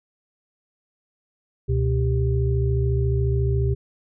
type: tone cluster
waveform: sine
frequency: 69.5 / 123.6 / 394.8 Hz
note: C#2 / B2 / G4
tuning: +5 / +2 / +12 cents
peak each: -22 / -21 / -27 dBFS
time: 1.68-3.75 s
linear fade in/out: 20 ms
effects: none